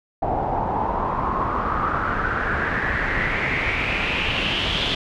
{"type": "noise with low-pass filter sweep", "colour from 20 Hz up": "pink", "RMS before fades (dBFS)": -23, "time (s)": [0.22, 4.95], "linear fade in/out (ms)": 5, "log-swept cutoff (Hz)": [750, 3400], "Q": 5.4, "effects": []}